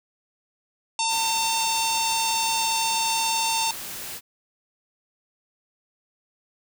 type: harmonic tone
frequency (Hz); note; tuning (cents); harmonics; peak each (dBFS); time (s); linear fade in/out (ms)
903; A5; +45; 1 / 3 / 4 / 5 / 6 / 7 / 8 / 9 / 10; -25 / -30 / -31 / -32 / -33 / -33 / -34 / -35 / -35; 0.99-3.71; 2
type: noise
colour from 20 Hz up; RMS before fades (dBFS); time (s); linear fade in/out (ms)
white; -35; 1.08-4.21; 50
effects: none